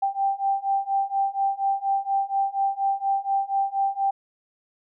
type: beating tone pair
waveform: sine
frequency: 784 / 788.2 Hz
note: G5 / G5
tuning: 0 / +9 cents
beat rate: 4.2 Hz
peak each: -25 / -24 dBFS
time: 0.02-4.11 s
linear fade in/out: 10 ms
effects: none